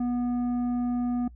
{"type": "tone with tanh clipping", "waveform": "sine", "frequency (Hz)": 243.9, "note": "B3", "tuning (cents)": -21, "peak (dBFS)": -26, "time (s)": [0, 1.28], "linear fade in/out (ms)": 5, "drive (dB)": 8, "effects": ["noise-tail reverb RT60 0.1 s tail -20 dB re dry", "added 60 Hz sine -45 dBFS peak until 1.35 s"]}